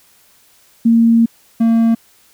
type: tone pair in turn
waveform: sine / triangle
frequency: 230 / 228.3 Hz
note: A#3 / A#3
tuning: -23 / -36 cents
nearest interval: unison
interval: 13 cents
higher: first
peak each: -7 dBFS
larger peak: neither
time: 0.85-1.26 / 1.6-1.95 s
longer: first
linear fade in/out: 10 ms
effects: white hiss -51 dBFS RMS until 2.33 s